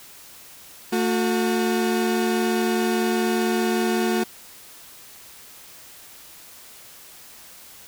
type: tone pair together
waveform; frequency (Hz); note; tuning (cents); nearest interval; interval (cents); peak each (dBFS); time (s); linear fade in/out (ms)
35% pulse; 223.9 / 362.8; A3 / F#4; +30 / -34; minor sixth; 836; -21; 0.92-4.24; 10
effects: white hiss -45 dBFS RMS until 7.87 s

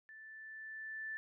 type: tone with level ramp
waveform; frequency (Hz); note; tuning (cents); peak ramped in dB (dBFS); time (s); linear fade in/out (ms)
sine; 1760; A6; 0; -52 to -39; 0.09-1.17; 0
effects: none

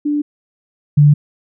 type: tone pair in turn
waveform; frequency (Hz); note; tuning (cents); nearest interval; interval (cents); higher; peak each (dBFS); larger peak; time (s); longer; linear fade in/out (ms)
sine; 294.1 / 146.72; D4 / D3; +3 / -1; octave; 1204; first; -14 / -5; second; 0.05-0.22 / 0.97-1.14; neither; 10
effects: none

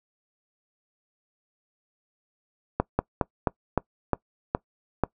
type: slowing click train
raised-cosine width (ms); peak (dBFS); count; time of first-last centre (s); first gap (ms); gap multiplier
1; -7; 8; 2.8-5.037; 190; 1.17
effects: noise-tail reverb RT60 0.1 s tail -23 dB re dry

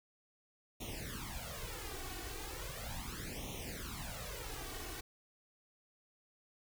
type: noise with flanger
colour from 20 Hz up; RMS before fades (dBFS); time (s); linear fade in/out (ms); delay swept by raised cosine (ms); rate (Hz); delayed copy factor
pink; -44; 0.8-5.01; 10; 0.31 to 2.71; 0.37; +0.95
effects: none

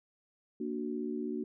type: chord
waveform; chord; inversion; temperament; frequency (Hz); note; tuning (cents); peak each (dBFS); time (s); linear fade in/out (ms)
sine; Bb augmented; none; equal; 233.1 / 293.7 / 370; Bb3 / D4 / F#4; 0 / 0 / 0; -37 / -38 / -38; 0.6-1.44; 5
effects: none

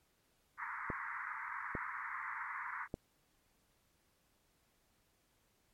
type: band-pass noise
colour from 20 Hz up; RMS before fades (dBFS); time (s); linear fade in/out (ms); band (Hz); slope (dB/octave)
pink; -43; 0.57-2.88; 50; 930 to 2100; 96
type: clicks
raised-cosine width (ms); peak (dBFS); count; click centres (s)
2; -25; 3; 0.902 / 1.752 / 2.941
effects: pink hiss -75 dBFS RMS until 5.73 s + MP3 64 kbps

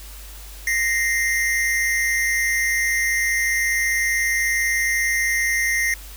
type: tone pair together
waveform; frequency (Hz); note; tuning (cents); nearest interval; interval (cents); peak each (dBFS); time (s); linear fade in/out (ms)
square; 1864.7 / 2085; A#6 / C7; 0 / -7; major second; 193; -22; 0.67-5.94; 2
effects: added 50 Hz sine -37 dBFS peak until 6.16 s + white hiss -42 dBFS RMS until 6.16 s

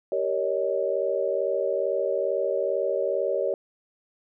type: chord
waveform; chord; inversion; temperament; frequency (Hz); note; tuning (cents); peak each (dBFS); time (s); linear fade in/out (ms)
sine; Eb dominant seventh; first; just; 388.9 / 466.7 / 560 / 622.3; G4 / Bb4 / Db5 / Eb5; -14 / +2 / +18 / 0; -29 / -30 / -26 / -30; 0.12-3.54; 2
effects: none

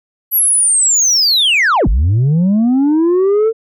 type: linear two-way sweep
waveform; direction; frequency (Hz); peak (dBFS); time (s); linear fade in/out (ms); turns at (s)
sine; down then up; 11880 to 41.74 to 456.2; -6; 0.31-3.53; 50; 1.88
effects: tanh soft clip ceiling -8 dBFS

